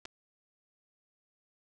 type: clicks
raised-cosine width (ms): 0.2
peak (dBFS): -26 / -26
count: 2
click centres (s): 0.053 / 0.056
effects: none